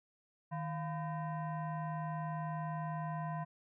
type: tone with frequency modulation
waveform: sine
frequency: 157 Hz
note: D#3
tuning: 16 cents sharp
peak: -36 dBFS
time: 0.51-3.45 s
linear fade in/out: 20 ms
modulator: 851 Hz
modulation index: 0.97
effects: none